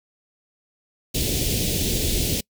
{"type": "band-stop noise", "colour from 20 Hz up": "pink", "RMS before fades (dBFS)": -23, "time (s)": [1.14, 2.41], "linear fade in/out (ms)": 10, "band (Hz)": [490, 2800], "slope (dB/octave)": 24, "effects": ["noise-tail reverb RT60 0.1 s tail -26 dB re dry"]}